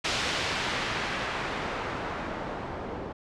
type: noise with low-pass filter sweep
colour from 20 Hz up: white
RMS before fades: -32 dBFS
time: 0.04-3.13 s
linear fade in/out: 10 ms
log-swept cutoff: 4400 to 650 Hz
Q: 0.72
effects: low-pass 8000 Hz 12 dB/octave